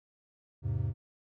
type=chord; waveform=triangle; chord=E augmented; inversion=none; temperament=equal; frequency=82.41 / 103.83 / 130.81 Hz; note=E2 / G#2 / B#2; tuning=0 / 0 / 0 cents; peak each=-34 / -30 / -32 dBFS; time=0.62-0.94 s; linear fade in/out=50 ms; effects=none